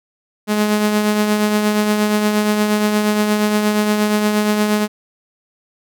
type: tone with tremolo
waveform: sawtooth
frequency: 210.6 Hz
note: G#3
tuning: 24 cents sharp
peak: -8 dBFS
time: 0.47-4.88 s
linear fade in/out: 50 ms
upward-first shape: triangle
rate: 8.5 Hz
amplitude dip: 45%
effects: none